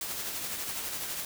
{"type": "noise with tremolo", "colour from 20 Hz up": "white", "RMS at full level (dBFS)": -34, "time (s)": [0.01, 1.25], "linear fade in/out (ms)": 2, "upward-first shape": "triangle", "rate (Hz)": 12, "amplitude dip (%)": 40, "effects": []}